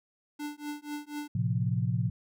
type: tone with tremolo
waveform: square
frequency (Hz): 295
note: D4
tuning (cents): +8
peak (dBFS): -33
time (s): 0.39-1.28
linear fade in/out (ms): 10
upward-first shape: triangle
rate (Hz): 4.1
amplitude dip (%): 100
type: chord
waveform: sine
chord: F major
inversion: first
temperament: equal with one note detuned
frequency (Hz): 112.38 / 130.81 / 174.61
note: A2 / C3 / F3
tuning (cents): +37 / 0 / 0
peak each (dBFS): -29 / -30 / -32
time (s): 1.35-2.1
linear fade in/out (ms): 5
effects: none